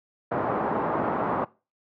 white low-pass noise, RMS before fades -26 dBFS, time 0.31-1.45 s, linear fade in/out 10 ms, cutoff 1100 Hz, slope 24 dB/octave, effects noise-tail reverb RT60 0.3 s tail -21 dB re dry + high-pass 150 Hz 12 dB/octave

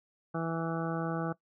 harmonic tone, 164.7 Hz, E3, 1 cent flat, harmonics 1 / 2 / 3 / 4 / 5 / 7 / 8 / 9, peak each -34 / -37 / -39 / -40 / -41 / -42 / -43 / -44 dBFS, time 0.34-1.33 s, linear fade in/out 10 ms, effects noise-tail reverb RT60 0.1 s tail -19 dB re dry

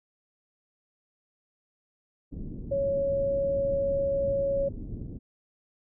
pink low-pass noise, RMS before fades -37 dBFS, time 2.31-5.19 s, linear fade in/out 20 ms, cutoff 320 Hz, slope 24 dB/octave
sine tone, 554.4 Hz, C#5, in tune, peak -24 dBFS, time 2.71-4.69 s, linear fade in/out 10 ms
effects none

